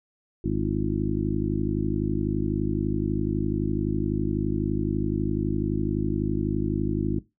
harmonic tone with a mistuned harmonic, 51.91 Hz, G#1, in tune, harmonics 1 / 2 / 3 / 4 / 5 / 6 / 7, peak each -31 / -31 / -31 / -31 / -31 / -31 / -31 dBFS, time 0.44-7.19 s, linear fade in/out 5 ms, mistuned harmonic 7, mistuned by -74 cents, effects noise-tail reverb RT60 0.2 s tail -17 dB re dry

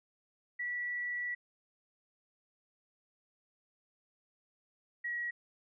sine tone pair in turn, 1949 / 1913.3 Hz, B6 / A#6, -23 / +45 cents, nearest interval unison, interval 32 cents, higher first, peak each -34 / -34 dBFS, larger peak neither, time 0.59-1.35 / 5.04-5.31 s, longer first, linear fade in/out 10 ms, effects none

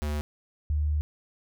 square / sine tone pair in turn, 74.4 / 74.87 Hz, D2 / D2, +23 / +34 cents, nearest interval unison, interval 11 cents, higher second, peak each -28 / -23 dBFS, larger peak second, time 0.02-0.21 / 0.7-1.01 s, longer second, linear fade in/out 0 ms, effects none

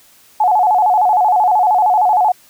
sine tone with vibrato, 789 Hz, G5, 11 cents sharp, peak -9 dBFS, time 0.4-2.32 s, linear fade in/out 5 ms, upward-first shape square, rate 13 Hz, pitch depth 140 cents each way, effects white hiss -48 dBFS RMS until 2.49 s

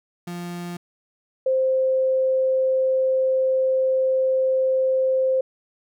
35% pulse / sine tone pair in turn, 174.61 / 523.2 Hz, F3 / C5, 0 / 0 cents, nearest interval octave + perfect fifth, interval 1900 cents, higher second, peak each -28 / -17 dBFS, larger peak second, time 0.27-0.77 / 1.46-5.41 s, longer second, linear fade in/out 5 ms, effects none

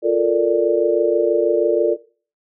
sine chord, Bb major seventh, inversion second, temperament equal, 349.2 / 440 / 466.2 / 587.3 Hz, F4 / A4 / Bb4 / D5, 0 / 0 / 0 / 0 cents, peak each -19 dBFS, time 0.02-1.97 s, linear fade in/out 50 ms, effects noise-tail reverb RT60 0.4 s tail -19 dB re dry

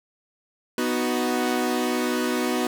sawtooth chord, B major, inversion none, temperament equal, 246.9 / 311.1 / 370 Hz, B3 / D#4 / F#4, 0 / 0 / 0 cents, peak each -21 / -25 / -23 dBFS, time 0.78-2.67 s, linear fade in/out 2 ms, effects none

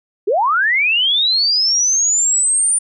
sine linear sweep, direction up, 355.4 to 9310 Hz, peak -12 dBFS, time 0.27-2.79 s, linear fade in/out 10 ms, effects none

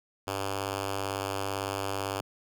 5% pulse tone with notch filter, 97.9 Hz, G2, 2 cents flat, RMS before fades -33 dBFS, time 0.27-2.21 s, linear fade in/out 5 ms, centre 200 Hz, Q 1.9, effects none

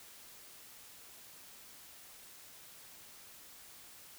silence, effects white hiss -55 dBFS RMS until 4.18 s

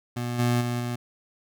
25% pulse tone with level steps, 121.1 Hz, B2, 34 cents flat, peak -24 / -17 / -22 / -24 dBFS, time 0.16-0.96 s, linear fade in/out 10 ms, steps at 0.38 / 0.6 / 0.79 s, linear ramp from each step 20 ms, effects none

